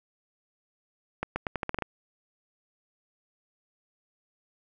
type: accelerating click train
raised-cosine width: 0.5 ms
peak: -14 dBFS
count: 9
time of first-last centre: 1.23-1.822 s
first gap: 130 ms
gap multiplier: 0.83
effects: none